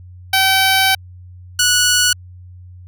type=tone pair in turn; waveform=10% pulse; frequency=768 / 1469.6 Hz; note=G5 / F#6; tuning=-36 / -12 cents; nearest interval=major seventh; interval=1124 cents; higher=second; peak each=-3 dBFS; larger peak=neither; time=0.33-0.95 / 1.59-2.13 s; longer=first; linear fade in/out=5 ms; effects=added 90 Hz sine -35 dBFS peak until 2.87 s